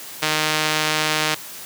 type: tone with band-pass filter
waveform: sawtooth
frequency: 154.5 Hz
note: D#3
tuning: 12 cents flat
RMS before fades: -21 dBFS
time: 0.22-1.35 s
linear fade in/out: 10 ms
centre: 3500 Hz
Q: 0.64
effects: white hiss -36 dBFS RMS until 1.65 s + high-pass 100 Hz 12 dB/octave